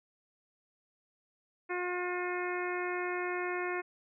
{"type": "harmonic tone", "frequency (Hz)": 358, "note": "F4", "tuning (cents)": 43, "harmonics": [1, 2, 3, 4, 5, 6, 7], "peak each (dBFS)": [-35, -41, -41, -42, -41, -42, -46], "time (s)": [1.69, 3.82], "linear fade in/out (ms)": 20, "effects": []}